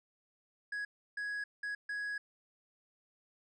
triangle tone bursts at uneven times, 1667 Hz, G#6, 6 cents sharp, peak -34 dBFS, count 4, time 0.72-0.85 / 1.17-1.44 / 1.63-1.75 / 1.89-2.18 s, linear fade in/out 5 ms, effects resampled to 22050 Hz

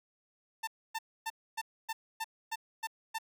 sawtooth tone bursts, 894 Hz, A5, 27 cents sharp, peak -30 dBFS, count 9, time 0.63-3.186 s, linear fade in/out 10 ms, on 44 ms, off 270 ms, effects none

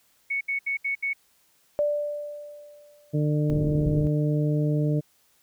sine tone bursts, 2217 Hz, C#7, in tune, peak -24 dBFS, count 5, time 0.3-1.134 s, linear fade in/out 10 ms, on 110 ms, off 71 ms
sine tone with exponential decay, 588 Hz, D5, 2 cents sharp, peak -19 dBFS, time 1.79-3.22 s, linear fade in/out 0 ms, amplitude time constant 310 ms
harmonic tone, 149.7 Hz, D3, 33 cents sharp, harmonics 1 / 2 / 3 / 4, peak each -22 / -28 / -32 / -34 dBFS, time 3.13-5.01 s, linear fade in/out 20 ms
pink low-pass noise, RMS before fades -30 dBFS, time 3.5-4.07 s, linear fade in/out 0 ms, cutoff 380 Hz, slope 24 dB/octave
effects white hiss -64 dBFS RMS until 5.42 s

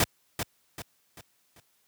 pink noise with echo, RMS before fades -22 dBFS, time 0-0.04 s, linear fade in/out 2 ms, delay 390 ms, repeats 4, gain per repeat -8 dB, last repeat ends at 1.6 s, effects white hiss -69 dBFS RMS until 1.87 s + high-pass 60 Hz 12 dB/octave

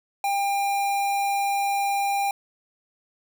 square tone with notch filter, 799 Hz, G5, 33 cents sharp, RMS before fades -24 dBFS, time 0.24-2.31 s, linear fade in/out 2 ms, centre 4800 Hz, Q 1.9, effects none

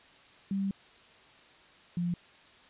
sine tone pair in turn, 195.7 / 174.35 Hz, G3 / F3, -3 / -3 cents, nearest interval major second, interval 200 cents, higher first, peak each -28 dBFS, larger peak neither, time 0.51-0.71 / 1.97-2.14 s, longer first, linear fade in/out 2 ms, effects white hiss -57 dBFS RMS until 2.69 s + resampled to 8000 Hz

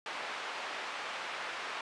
pink band-pass noise, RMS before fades -40 dBFS, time 0.06-1.81 s, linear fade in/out 2 ms, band 820 to 2900 Hz, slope 12 dB/octave, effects resampled to 22050 Hz

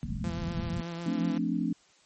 white low-pass noise, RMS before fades -34 dBFS, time 0.03-0.81 s, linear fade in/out 0 ms, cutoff 240 Hz, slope 96 dB/octave
sawtooth tone with vibrato, 169.4 Hz, E3, 48 cents sharp, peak -31 dBFS, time 0.24-1.38 s, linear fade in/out 0 ms, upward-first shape sine, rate 8.1 Hz, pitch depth 28 cents each way
sine chord, D minor seventh, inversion first, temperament equal, 174.61 / 220 / 261.6 / 293.7 Hz, F3 / A3 / C4 / D4, 0 / 0 / 0 / 0 cents, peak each -32 dBFS, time 1.06-1.73 s, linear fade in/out 5 ms
effects white hiss -62 dBFS RMS until 2.05 s + MP3 32 kbps

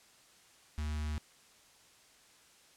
square tone with notch filter, 75.5 Hz, D2, 48 cents sharp, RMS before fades -36 dBFS, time 0.78-1.18 s, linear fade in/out 0 ms, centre 490 Hz, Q 0.6, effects white hiss -62 dBFS RMS until 2.76 s + low-pass 9000 Hz 12 dB/octave

